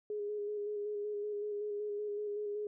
sine tone with vibrato, 415.3 Hz, G#4, in tune, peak -35 dBFS, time 0.1-2.67 s, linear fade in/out 2 ms, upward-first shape square, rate 5.3 Hz, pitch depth 20 cents each way, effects none

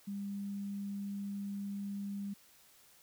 sine tone, 200.2 Hz, G3, 37 cents sharp, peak -37 dBFS, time 0.07-2.34 s, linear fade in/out 10 ms, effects white hiss -63 dBFS RMS until 3.02 s

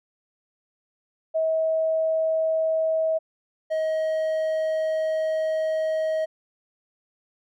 sine / triangle tone pair in turn, 641 / 632.5 Hz, E5 / D#5, -49 / +28 cents, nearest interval unison, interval 23 cents, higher first, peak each -20 dBFS, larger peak neither, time 1.34-3.19 / 3.7-6.26 s, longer second, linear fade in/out 20 ms, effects none

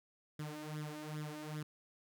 sawtooth tone with flanger, 151.9 Hz, D#3, 41 cents flat, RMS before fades -44 dBFS, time 0.39-1.63 s, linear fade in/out 5 ms, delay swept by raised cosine 0.56 to 3.36 ms, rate 2.5 Hz, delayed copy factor +0.75, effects none

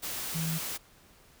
sine tone in noise, 162.4 Hz, E3, 26 cents flat, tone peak -30 dBFS, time 0.34-0.59 s, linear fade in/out 20 ms, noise white, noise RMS -36 dBFS, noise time 0.02-0.78 s, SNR +3 dB, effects pink hiss -59 dBFS RMS until 1.4 s

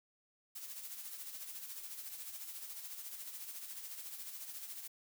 blue noise with tremolo, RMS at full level -45 dBFS, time 0.55-4.88 s, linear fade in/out 10 ms, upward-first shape sine, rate 14 Hz, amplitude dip 50%, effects none

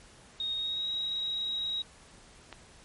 sine tone with pitch glide, 3729 to 3818 Hz, A#7 to A#7, 0 to +41 cents, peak -30 dBFS, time 0.4-1.82 s, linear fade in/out 2 ms, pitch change +41 cents, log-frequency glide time 0.55-0.88 s
click, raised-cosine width 0.3 ms, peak -26 dBFS, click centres 2.527 s
effects pink hiss -55 dBFS RMS until 2.84 s + MP3 48 kbps

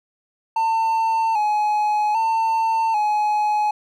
triangle tone with vibrato, 870 Hz, A5, 20 cents flat, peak -15 dBFS, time 0.56-3.71 s, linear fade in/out 5 ms, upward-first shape square, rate 0.63 Hz, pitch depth 55 cents each way, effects none

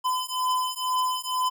square beating tone pair, 1014 / 1016.1 Hz, B5 / B5, +45 / +49 cents, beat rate 2.1 Hz, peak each -28 dBFS, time 0.04-1.5 s, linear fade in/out 20 ms, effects none

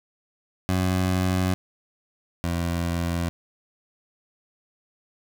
20% pulse tone pair in turn, 92.4 / 85.57 Hz, F#2 / F2, -2 / -35 cents, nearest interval minor second, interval 133 cents, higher first, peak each -16 / -19 dBFS, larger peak first, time 0.69-1.54 / 2.44-3.29 s, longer neither, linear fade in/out 0 ms, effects none

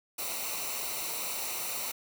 white noise with comb filter, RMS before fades -35 dBFS, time 0.18-1.92 s, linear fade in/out 10 ms, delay 0.6 ms, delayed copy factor -0.65, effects none

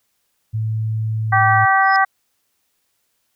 sine tone, 110 Hz, A2, in tune, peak -18 dBFS, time 0.53-1.66 s, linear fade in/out 20 ms
harmonic tone, 386.8 Hz, G4, 23 cents flat, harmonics 2 / 3 / 4 / 5, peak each -15 / -17 / -18 / -19 dBFS, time 1.32-2.05 s, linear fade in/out 10 ms
sine tone with exponential growth, 5120 Hz, D#8, 49 cents sharp, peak -23 dBFS, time 1.81-1.96 s, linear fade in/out 0 ms, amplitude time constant 31 ms
effects white hiss -68 dBFS RMS until 3.35 s

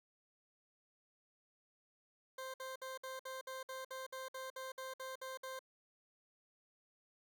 20% pulse tone bursts, 523.3 Hz, C5, in tune, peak -39 dBFS, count 15, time 2.38-5.592 s, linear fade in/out 5 ms, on 160 ms, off 58 ms, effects none

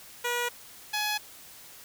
10% pulse tone pair in turn, 482.6 / 842.1 Hz, B4 / G#5, -40 / +24 cents, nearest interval minor seventh, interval 964 cents, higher second, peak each -19 dBFS, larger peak neither, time 0.24-0.49 / 0.93-1.18 s, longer neither, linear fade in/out 10 ms, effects white hiss -49 dBFS RMS until 1.84 s

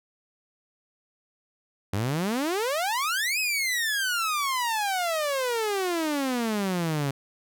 sawtooth exponential two-way sweep, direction up then down, 93.3 to 2591 to 135.1 Hz, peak -21 dBFS, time 1.93-7.11 s, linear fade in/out 5 ms, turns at 3.39 s, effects none

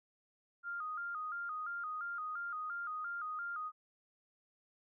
sine tone with vibrato, 1318.5 Hz, E6, in tune, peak -38 dBFS, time 0.63-3.72 s, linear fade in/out 50 ms, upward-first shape square, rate 2.9 Hz, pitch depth 100 cents each way, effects none

